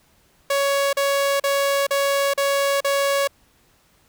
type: tone bursts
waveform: sawtooth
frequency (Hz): 558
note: C#5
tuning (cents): +11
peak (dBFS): -14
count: 6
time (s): 0.5-3.275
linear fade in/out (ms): 5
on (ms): 430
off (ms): 39
effects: pink hiss -59 dBFS RMS until 4.08 s